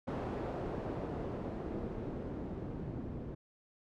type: noise with low-pass filter sweep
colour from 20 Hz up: white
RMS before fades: -40 dBFS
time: 0.07-3.35 s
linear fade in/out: 10 ms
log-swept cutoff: 570 to 250 Hz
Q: 0.88
effects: none